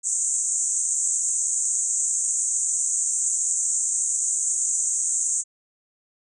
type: band-pass noise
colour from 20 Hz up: pink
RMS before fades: -24 dBFS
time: 0.03-5.44 s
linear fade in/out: 50 ms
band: 6500 to 8500 Hz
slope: 96 dB/octave
effects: none